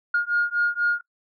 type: beating tone pair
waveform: sine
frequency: 1423 / 1427.1 Hz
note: F6 / F6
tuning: +32 / +37 cents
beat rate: 4.1 Hz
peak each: -22 dBFS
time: 0.14-1.01 s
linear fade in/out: 5 ms
effects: noise-tail reverb RT60 0.1 s tail -22 dB re dry + tanh soft clip ceiling -13 dBFS